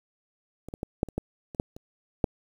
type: clicks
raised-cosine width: 2 ms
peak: -26 / -22 / -18 / -9 / -27 / -15 / -27 / -11 / -29 / -8 dBFS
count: 10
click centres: 0.686 / 0.739 / 0.831 / 1.031 / 1.087 / 1.18 / 1.548 / 1.599 / 1.765 / 2.242 s
effects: 8-bit